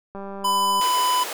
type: click train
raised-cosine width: 1 ms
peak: -22 dBFS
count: 129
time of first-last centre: 0.15-0.8 s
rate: 197 Hz
type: tone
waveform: square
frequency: 1000 Hz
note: B5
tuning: 21 cents sharp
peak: -19 dBFS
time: 0.44-1.24 s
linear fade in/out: 10 ms
type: high-pass noise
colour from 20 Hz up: pink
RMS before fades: -31 dBFS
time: 0.81-1.33 s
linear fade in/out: 2 ms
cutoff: 390 Hz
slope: 24 dB/octave
effects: none